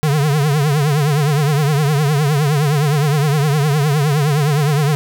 square tone with vibrato, 146.83 Hz, D3, in tune, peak -13 dBFS, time 0.03-4.95 s, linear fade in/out 0 ms, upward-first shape triangle, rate 9.7 Hz, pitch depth 140 cents each way, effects none

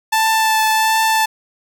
sawtooth tone with vibrato, 880 Hz, A5, in tune, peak -9 dBFS, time 0.12-1.26 s, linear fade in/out 10 ms, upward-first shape triangle, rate 1.4 Hz, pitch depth 14 cents each way, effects none

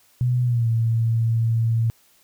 sine tone with pitch glide, 123.9 to 114.27 Hz, B2 to A#2, +6 to -34 cents, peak -17 dBFS, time 0.21-1.9 s, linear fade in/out 0 ms, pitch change -140 cents, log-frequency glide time 0.43-0.68 s, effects white hiss -58 dBFS RMS until 2.23 s

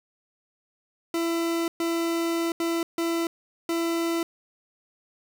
40% pulse tone bursts at uneven times, 334.5 Hz, E4, 25 cents sharp, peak -23 dBFS, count 5, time 1.14-1.68 / 1.8-2.52 / 2.6-2.83 / 2.98-3.27 / 3.69-4.23 s, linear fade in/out 2 ms, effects none

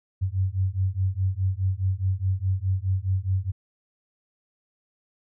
sine beating tone pair, 92.5 / 97.3 Hz, F#2 / G2, 0 / -12 cents, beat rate 4.8 Hz, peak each -25 dBFS, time 0.21-3.52 s, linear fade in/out 20 ms, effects none

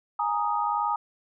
sine chord, Ab suspended second, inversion none, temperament equal, 830.6 / 932.3 / 1244.5 Hz, Ab5 / Bb5 / Eb6, 0 / 0 / 0 cents, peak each -28 dBFS, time 0.19-0.96 s, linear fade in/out 5 ms, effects none

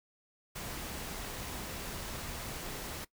pink noise, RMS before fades -41 dBFS, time 0.55-3.05 s, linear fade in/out 10 ms, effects noise-tail reverb RT60 0.1 s tail -19 dB re dry

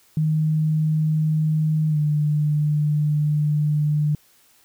sine tone with pitch glide, 155.56 to 149.74 Hz, D#3 to D3, 0 to +34 cents, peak -17 dBFS, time 0.17-4.15 s, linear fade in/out 2 ms, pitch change -66 cents, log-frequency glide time 1.89-1.98 s, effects white hiss -57 dBFS RMS until 4.64 s

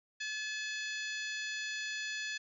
harmonic tone with a mistuned harmonic, 859 Hz, A5, 42 cents flat, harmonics 2 / 3 / 4 / 5 / 6 / 7 / 8, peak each -39 / -43 / -45 / -47 / -49 / -50 / -51 dBFS, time 0.2-2.38 s, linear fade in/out 10 ms, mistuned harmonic 6, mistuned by -92 cents, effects none

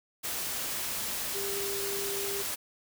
sine tone in noise, 397.9 Hz, G4, 26 cents sharp, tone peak -35 dBFS, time 1.34-2.43 s, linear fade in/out 20 ms, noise white, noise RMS -34 dBFS, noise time 0.23-2.56 s, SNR -4 dB, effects none

